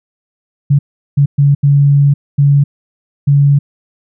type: tone bursts at uneven times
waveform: sine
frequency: 141.9 Hz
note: C#3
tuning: 41 cents sharp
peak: -5 dBFS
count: 6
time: 0.7-0.79 / 1.17-1.26 / 1.38-1.55 / 1.63-2.14 / 2.38-2.64 / 3.27-3.59 s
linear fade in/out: 10 ms
effects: none